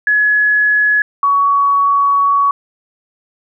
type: tone pair in turn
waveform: sine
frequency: 1693 / 1124.4 Hz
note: G#6 / C#6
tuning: +33 / +24 cents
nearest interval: perfect fifth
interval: 709 cents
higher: first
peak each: -9 / -9 dBFS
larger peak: neither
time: 0.07-1.02 / 1.23-2.51 s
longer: second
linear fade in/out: 2 ms
effects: none